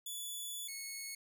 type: tone pair in turn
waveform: 10% pulse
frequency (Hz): 3444 / 2195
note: A7 / C#7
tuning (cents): -38 / -18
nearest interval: minor sixth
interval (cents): 780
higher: first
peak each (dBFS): -33 / -33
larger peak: neither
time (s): 0.06-0.68 / 0.68-1.15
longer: first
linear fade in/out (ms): 5
effects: none